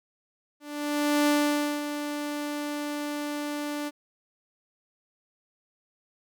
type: tone with ADSR envelope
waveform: sawtooth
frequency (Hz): 293.7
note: D4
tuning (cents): 0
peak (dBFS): -16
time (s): 0.6-3.91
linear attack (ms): 670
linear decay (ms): 540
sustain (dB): -10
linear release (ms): 36
effects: none